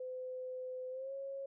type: tone with pitch glide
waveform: sine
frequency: 510 to 546.6 Hz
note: C5 to C#5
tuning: -44 to -24 cents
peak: -40 dBFS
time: 0-1.46 s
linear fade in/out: 5 ms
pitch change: +120 cents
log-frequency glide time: 0.9-1.13 s
effects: none